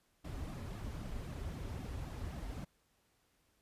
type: noise with flanger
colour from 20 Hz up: brown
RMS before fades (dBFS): -43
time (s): 0.24-2.65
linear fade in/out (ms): 10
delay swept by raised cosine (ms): 2 to 6.3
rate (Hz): 3.8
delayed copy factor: -0.85
effects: pink hiss -75 dBFS RMS until 3.61 s + resampled to 32000 Hz